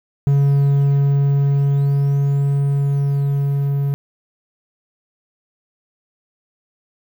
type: tone with level ramp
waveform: triangle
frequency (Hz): 140.4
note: C#3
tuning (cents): +22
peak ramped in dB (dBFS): -9 to -14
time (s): 0.27-3.94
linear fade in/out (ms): 0
effects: 8-bit